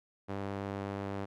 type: tone with band-pass filter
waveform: sawtooth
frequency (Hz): 99.1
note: G2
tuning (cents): +19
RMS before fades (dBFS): -38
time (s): 0.28-1.26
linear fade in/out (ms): 20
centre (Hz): 570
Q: 0.54
effects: none